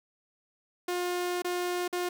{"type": "tone with dropouts", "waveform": "sawtooth", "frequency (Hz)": 356.1, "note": "F4", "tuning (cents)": 34, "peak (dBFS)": -25, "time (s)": [0.88, 2.09], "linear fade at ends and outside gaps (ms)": 5, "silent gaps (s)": [[1.421, 1.445], [1.879, 1.927]], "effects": []}